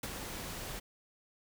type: noise with ADSR envelope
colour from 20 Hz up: pink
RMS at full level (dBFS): -37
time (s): 0.03-0.8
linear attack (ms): 4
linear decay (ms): 37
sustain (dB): -5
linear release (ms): 14
effects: none